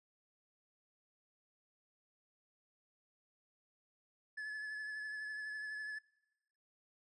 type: tone with vibrato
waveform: triangle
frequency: 1718 Hz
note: A6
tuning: 42 cents flat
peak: -39 dBFS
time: 4.37-5.99 s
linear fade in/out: 10 ms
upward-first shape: triangle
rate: 12 Hz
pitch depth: 26 cents each way
effects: noise-tail reverb RT60 1.0 s tail -24 dB re dry + resampled to 24000 Hz